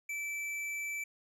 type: tone with hard clipping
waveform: sine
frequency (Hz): 2320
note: D7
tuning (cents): -22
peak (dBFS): -37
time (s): 0.09-1.04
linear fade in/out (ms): 5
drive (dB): 10
effects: none